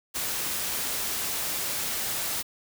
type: noise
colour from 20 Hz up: white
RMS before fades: -30 dBFS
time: 0.14-2.43 s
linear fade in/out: 20 ms
effects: none